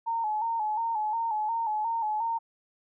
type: tone with vibrato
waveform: sine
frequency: 885 Hz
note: A5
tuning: 10 cents sharp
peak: -26 dBFS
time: 0.06-2.39 s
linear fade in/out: 20 ms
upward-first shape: square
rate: 2.8 Hz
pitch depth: 63 cents each way
effects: none